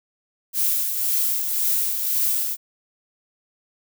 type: noise with tremolo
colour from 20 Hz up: violet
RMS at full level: -20 dBFS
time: 0.53-2.57 s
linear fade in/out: 50 ms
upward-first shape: triangle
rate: 1.9 Hz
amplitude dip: 50%
effects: none